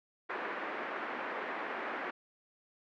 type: band-pass noise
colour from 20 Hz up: white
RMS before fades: -39 dBFS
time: 0.29-2.11 s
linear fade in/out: 10 ms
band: 260 to 1900 Hz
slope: 24 dB/octave
effects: none